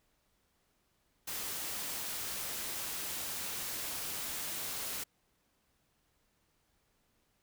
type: noise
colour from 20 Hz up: white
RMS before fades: -39 dBFS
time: 1.27-5.04 s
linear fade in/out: 10 ms
effects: pink hiss -75 dBFS RMS until 7.42 s